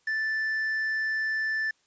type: tone with quantisation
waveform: triangle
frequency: 1760 Hz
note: A6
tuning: in tune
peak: -24 dBFS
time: 0.07-1.71 s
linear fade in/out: 5 ms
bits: 8
effects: white hiss -68 dBFS RMS until 1.86 s + resampled to 16000 Hz